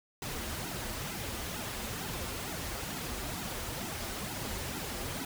pink noise with flanger, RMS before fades -38 dBFS, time 0.22-5.25 s, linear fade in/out 2 ms, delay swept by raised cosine 1.7 to 7.1 ms, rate 2.2 Hz, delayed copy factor -0.9, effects none

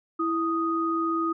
sine tone pair together, 329.6 / 1244.5 Hz, E4 / D#6, 0 / 0 cents, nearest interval octave + major seventh, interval 2300 cents, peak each -26 dBFS, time 0.19-1.33 s, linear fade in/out 10 ms, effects none

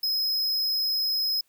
square tone, 5110 Hz, D#8, 45 cents sharp, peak -24 dBFS, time 0.03-1.41 s, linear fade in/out 5 ms, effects white hiss -68 dBFS RMS until 1.48 s

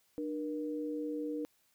sine tone pair together, 300.2 / 475.8 Hz, D4 / A#4, +38 / +35 cents, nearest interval minor sixth, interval 797 cents, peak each -36 / -39 dBFS, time 0.18-1.45 s, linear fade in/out 0 ms, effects white hiss -72 dBFS RMS until 1.74 s

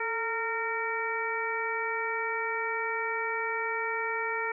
harmonic tone with a mistuned harmonic, 459 Hz, A#4, 27 cents flat, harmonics 1 / 2 / 3 / 4 / 5, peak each -35 / -35 / -35 / -35 / -35 dBFS, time 0-4.52 s, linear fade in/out 5 ms, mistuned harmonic 1, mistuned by -52 cents, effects none

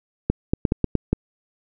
clicks, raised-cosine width 3 ms, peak -5 dBFS, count 7, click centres 0.3 / 0.535 / 0.652 / 0.721 / 0.843 / 0.953 / 1.13 s, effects none

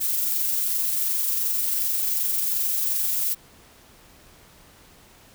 violet noise with amplitude modulation, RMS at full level -23 dBFS, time 0-3.35 s, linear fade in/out 20 ms, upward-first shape sine, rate 22.7 Hz, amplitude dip 25%, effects pink hiss -52 dBFS RMS until 5.34 s

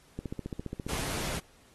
click train, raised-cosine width 3 ms, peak -22 dBFS, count 12, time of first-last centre 0.19-0.933 s, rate 14.8 Hz
pink noise, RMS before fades -35 dBFS, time 0.88-1.4 s, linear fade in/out 20 ms
effects pink hiss -61 dBFS RMS until 1.74 s + AAC 32 kbps

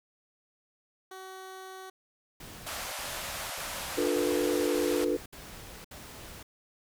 15% pulse tone, 377.7 Hz, F#4, 36 cents sharp, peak -36 dBFS, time 1.11-1.9 s, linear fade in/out 5 ms
pink noise bursts, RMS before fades -46 dBFS, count 7, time 2.4-6.43 s, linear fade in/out 5 ms, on 520 ms, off 65 ms
pink band-pass noise, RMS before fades -38 dBFS, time 2.66-5.05 s, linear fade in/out 10 ms, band 520 to 14000 Hz, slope 96 dB/octave
sine chord, B half-diminished seventh, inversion first, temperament just, 296.3 / 355.6 / 444.5 / 493.9 Hz, D4 / F4 / A4 / B4, +15 / +31 / +18 / 0 cents, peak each -31 dBFS, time 3.97-5.17 s, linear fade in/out 10 ms
effects none

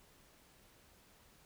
silence, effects pink hiss -65 dBFS RMS until 1.45 s

